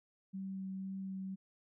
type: tone with vibrato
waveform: sine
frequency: 191.5 Hz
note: G3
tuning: 40 cents flat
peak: -39 dBFS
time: 0.33-1.36 s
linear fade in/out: 20 ms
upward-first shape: sine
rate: 2 Hz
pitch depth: 9 cents each way
effects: none